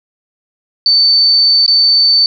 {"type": "tone with dropouts", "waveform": "sine", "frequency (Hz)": 4538, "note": "C#8", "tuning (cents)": 40, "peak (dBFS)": -6, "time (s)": [0.86, 2.26], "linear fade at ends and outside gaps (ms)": 1, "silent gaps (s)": [1.663, 1.679], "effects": []}